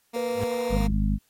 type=tone; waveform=15% pulse; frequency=233.1 Hz; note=A#3; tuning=in tune; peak=-24 dBFS; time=0.13-0.88 s; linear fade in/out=20 ms
type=tone with tremolo; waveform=sine; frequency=493.9 Hz; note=B4; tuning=in tune; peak=-25 dBFS; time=0.16-0.77 s; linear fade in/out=2 ms; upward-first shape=triangle; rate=14 Hz; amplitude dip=25%
type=tone with exponential growth; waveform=35% pulse; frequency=103.7 Hz; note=G#2; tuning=2 cents flat; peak=-22 dBFS; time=0.29-0.44 s; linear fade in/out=5 ms; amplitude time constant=31 ms
type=harmonic tone; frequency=51.2 Hz; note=G#1; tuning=24 cents flat; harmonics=1 / 2 / 3 / 4 / 5; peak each=-23 / -31 / -30 / -26 / -36 dBFS; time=0.69-1.19 s; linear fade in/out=50 ms
effects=white hiss -67 dBFS RMS until 1.29 s + AAC 48 kbps